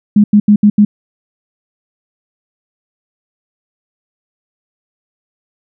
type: tone bursts at uneven times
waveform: sine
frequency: 207.7 Hz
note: G#3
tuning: in tune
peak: -3 dBFS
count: 5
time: 0.16-0.24 / 0.33-0.4 / 0.48-0.56 / 0.63-0.7 / 0.78-0.85 s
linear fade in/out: 5 ms
effects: none